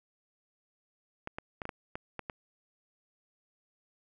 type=clicks; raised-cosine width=0.5 ms; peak=-22 dBFS; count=8; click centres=1.274 / 1.385 / 1.618 / 1.654 / 1.692 / 1.955 / 2.193 / 2.298 s; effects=none